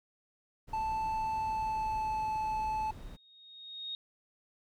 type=noise; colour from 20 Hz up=brown; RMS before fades=-46 dBFS; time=0.67-3.17 s; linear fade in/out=20 ms
type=tone with pitch glide; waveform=triangle; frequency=880 to 868.9 Hz; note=A5 to A5; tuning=0 to -22 cents; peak=-29 dBFS; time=0.73-2.91 s; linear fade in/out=5 ms; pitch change=-22 cents; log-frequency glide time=1.3-2.24 s
type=tone with exponential growth; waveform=sine; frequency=3729 Hz; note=A#7; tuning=in tune; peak=-35 dBFS; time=2.8-3.95 s; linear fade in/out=1 ms; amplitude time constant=250 ms
effects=none